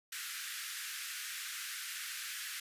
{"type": "high-pass noise", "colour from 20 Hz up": "pink", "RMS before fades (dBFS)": -42, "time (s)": [0.12, 2.6], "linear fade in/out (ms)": 5, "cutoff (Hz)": 1400, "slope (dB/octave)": 48, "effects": ["resampled to 32000 Hz"]}